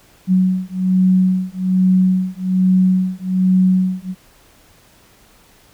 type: beating tone pair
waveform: sine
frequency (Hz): 185 / 186.2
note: F#3 / F#3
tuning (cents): 0 / +11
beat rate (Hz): 1.2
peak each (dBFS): -15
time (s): 0.27-4.15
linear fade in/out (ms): 50
effects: pink hiss -50 dBFS RMS until 5.73 s